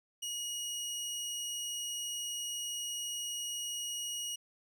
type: tone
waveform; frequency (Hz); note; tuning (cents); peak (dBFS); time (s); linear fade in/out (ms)
20% pulse; 2893; F#7; -40; -31; 0.22-4.36; 10
effects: none